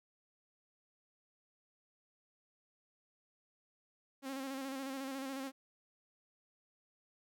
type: tone with vibrato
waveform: sawtooth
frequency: 268.9 Hz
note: C4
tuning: 47 cents sharp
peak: -36 dBFS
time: 4.22-5.52 s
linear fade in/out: 50 ms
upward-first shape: square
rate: 14 Hz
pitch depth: 35 cents each way
effects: none